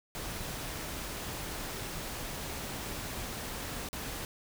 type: noise with dropouts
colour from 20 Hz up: pink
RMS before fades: -39 dBFS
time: 0.15-4.25 s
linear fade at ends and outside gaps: 0 ms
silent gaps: 3.888-3.93 s
effects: none